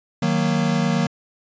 square chord, D# minor, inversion none, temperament equal, 155.56 / 185 / 233.1 Hz, D#3 / F#3 / A#3, 0 / 0 / 0 cents, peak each -23 dBFS, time 0.22-1.07 s, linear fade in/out 5 ms, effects resampled to 16000 Hz

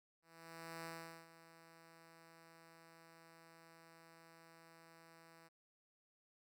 5% pulse tone with ADSR envelope, 164.81 Hz, E3, in tune, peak -35 dBFS, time 0.22-5.49 s, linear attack 630 ms, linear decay 410 ms, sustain -15 dB, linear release 20 ms, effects none

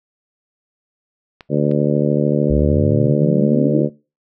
clicks, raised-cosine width 0.3 ms, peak -20 / -25 dBFS, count 2, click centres 1.408 / 1.714 s
harmonic tone, 73.42 Hz, D2, in tune, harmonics 2 / 3 / 4 / 5 / 6 / 7 / 8, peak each -18 / -20 / -21 / -22 / -23 / -23 / -24 dBFS, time 1.49-3.9 s, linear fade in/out 50 ms
sine exponential sweep, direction up, 61.2 to 339 Hz, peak -17 dBFS, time 2.5-3.82 s, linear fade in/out 5 ms
effects noise-tail reverb RT60 0.3 s tail -21 dB re dry

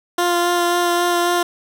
15% pulse tone with vibrato, 349.2 Hz, F4, in tune, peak -9 dBFS, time 0.18-1.43 s, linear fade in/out 5 ms, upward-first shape sine, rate 3.7 Hz, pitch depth 12 cents each way, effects none

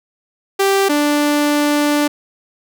sawtooth tone pair in turn, 392 / 293.7 Hz, G4 / D4, 0 / 0 cents, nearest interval perfect fourth, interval 500 cents, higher first, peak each -8 / -9 dBFS, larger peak first, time 0.59-0.89 / 0.89-2.08 s, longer second, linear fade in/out 10 ms, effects none

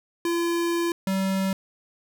square tone pair in turn, 340.6 / 191.93 Hz, F4 / G3, -43 / -36 cents, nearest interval minor seventh, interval 993 cents, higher first, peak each -23 dBFS, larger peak neither, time 0.25-0.92 / 1.07-1.53 s, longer first, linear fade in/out 2 ms, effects none

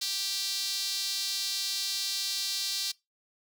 sawtooth tone with high-pass filter, 391.7 Hz, G4, 1 cent flat, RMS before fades -32 dBFS, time 0.01-2.92 s, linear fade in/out 10 ms, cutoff 4300 Hz, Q 3.3, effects noise-tail reverb RT60 0.2 s tail -21 dB re dry

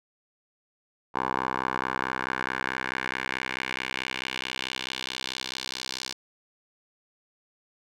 10% pulse tone with band-pass filter sweep, 64.6 Hz, C2, 21 cents flat, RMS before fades -32 dBFS, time 1.14-6.14 s, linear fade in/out 20 ms, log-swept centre 1000 to 4800 Hz, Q 2, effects none

